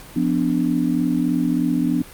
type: chord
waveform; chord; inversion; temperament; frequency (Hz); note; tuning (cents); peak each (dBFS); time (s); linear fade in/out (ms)
sine; B diminished; second; equal with one note detuned; 174.61 / 250.5 / 293.7; F3 / B3 / D4; 0 / +25 / 0; -23 / -20 / -21; 0.16-2.02; 5
effects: pink hiss -41 dBFS RMS until 2.13 s + Opus 48 kbps